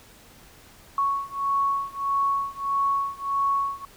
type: beating tone pair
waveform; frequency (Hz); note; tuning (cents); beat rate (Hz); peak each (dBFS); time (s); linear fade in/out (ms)
sine; 1108.7 / 1110.3; C#6 / C#6; 0 / +2; 1.6; -25 / -26; 0.98-3.85; 2
effects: pink hiss -51 dBFS RMS until 3.96 s